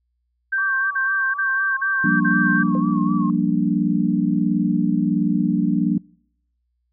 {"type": "tone bursts", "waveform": "sine", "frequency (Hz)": 1568, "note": "G6", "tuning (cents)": 0, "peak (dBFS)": -18, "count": 5, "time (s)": [0.52, 2.634], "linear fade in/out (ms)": 10, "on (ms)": 390, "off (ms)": 41}
{"type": "tone with vibrato", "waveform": "sine", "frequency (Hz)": 1116, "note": "C#6", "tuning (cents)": 11, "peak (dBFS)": -27, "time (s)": [0.58, 3.3], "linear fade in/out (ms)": 2, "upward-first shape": "sine", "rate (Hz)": 4, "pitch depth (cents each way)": 70}
{"type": "chord", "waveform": "sine", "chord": "G minor seventh", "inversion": "third", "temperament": "equal", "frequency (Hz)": [174.61, 196, 233.1, 293.7], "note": ["F3", "G3", "Bb3", "D4"], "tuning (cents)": [0, 0, 0, 0], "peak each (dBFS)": -22, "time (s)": [2.04, 5.98], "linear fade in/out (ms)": 5}
{"type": "tone with exponential decay", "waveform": "sine", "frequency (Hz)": 511, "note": "C5", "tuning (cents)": -41, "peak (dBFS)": -23, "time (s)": [2.75, 2.83], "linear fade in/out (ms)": 0, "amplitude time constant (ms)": 16}
{"effects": ["noise-tail reverb RT60 0.7 s tail -26 dB re dry", "added 60 Hz sine -68 dBFS peak until 6.92 s"]}